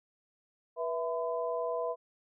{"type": "tone cluster", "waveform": "sine", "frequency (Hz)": [488.8, 659, 1011], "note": ["B4", "E5", "B5"], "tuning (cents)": [-18, -1, 40], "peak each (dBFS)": [-34, -34, -38], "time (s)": [0.76, 1.96], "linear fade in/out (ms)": 50, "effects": []}